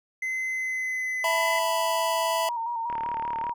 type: tone with pitch glide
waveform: triangle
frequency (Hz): 2051 to 2018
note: C7 to B6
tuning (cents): -35 to +37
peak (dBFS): -25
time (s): 0.22-1.59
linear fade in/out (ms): 5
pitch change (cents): -28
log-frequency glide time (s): 0.5-1.27
type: chord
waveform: square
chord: E suspended fourth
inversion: none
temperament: equal with one note detuned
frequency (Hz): 659.3 / 888.7 / 987.8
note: E5 / A5 / B5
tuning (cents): 0 / +17 / 0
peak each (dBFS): -28 / -32 / -27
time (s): 1.24-2.49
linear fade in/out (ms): 2
type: tone with vibrato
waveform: sine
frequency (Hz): 932.3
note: A#5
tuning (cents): 0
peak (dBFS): -27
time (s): 2.47-3.54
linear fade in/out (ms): 20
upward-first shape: square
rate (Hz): 5.2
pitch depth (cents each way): 38
type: click train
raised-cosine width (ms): 0.5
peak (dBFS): -22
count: 23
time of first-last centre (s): 2.9-3.495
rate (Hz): 37
effects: none